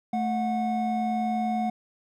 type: tone pair together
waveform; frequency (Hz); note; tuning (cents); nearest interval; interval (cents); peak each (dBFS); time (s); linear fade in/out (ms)
triangle; 219.8 / 730; A3 / F#5; -2 / -24; octave + major sixth; 2078; -25; 0.13-1.7; 5
effects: none